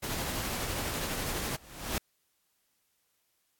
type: noise with tremolo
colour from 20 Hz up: pink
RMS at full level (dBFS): -33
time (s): 0.02-1.57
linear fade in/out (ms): 20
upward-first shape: triangle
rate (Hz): 12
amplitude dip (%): 30
type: noise with exponential growth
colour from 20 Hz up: pink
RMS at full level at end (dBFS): -30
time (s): 1.42-1.98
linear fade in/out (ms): 1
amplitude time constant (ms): 120
effects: white hiss -75 dBFS RMS until 3.59 s + AAC 64 kbps